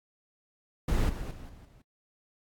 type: noise with level steps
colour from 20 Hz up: brown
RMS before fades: -26 / -36 / -44 / -50 / -55 dBFS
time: 0.88-1.82 s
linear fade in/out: 5 ms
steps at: 1.09 / 1.31 / 1.49 / 1.65 s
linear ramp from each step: 2 ms
effects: AAC 64 kbps